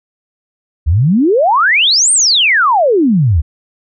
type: exponential two-way sweep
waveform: sine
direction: up then down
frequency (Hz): 69.3 to 9150 to 69.3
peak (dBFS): -7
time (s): 0.86-3.42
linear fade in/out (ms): 20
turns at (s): 2.12
effects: none